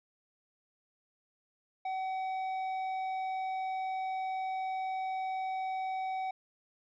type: tone with tanh clipping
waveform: sine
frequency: 757 Hz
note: F#5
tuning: 39 cents sharp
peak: -34 dBFS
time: 1.85-6.31 s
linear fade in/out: 5 ms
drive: 8 dB
effects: none